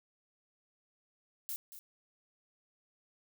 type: noise with echo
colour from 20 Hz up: violet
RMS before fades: -39 dBFS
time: 1.49-1.56 s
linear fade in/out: 0 ms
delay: 230 ms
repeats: 1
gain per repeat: -11 dB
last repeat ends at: 1.79 s
effects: none